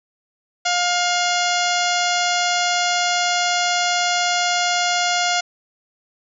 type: harmonic tone with a mistuned harmonic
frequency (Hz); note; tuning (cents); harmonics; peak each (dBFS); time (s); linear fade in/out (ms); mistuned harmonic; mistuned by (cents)
708; F5; +23; 1 / 2 / 3 / 4 / 5 / 6 / 7 / 8 / 9 / 10; -21 / -24 / -26 / -27 / -28 / -29 / -29 / -30 / -31 / -31; 0.65-5.41; 10; 5; -63
effects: none